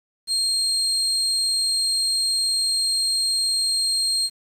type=tone; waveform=35% pulse; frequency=4213 Hz; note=C8; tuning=11 cents sharp; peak=-18 dBFS; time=0.27-4.3 s; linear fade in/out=50 ms; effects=resampled to 32000 Hz + 8-bit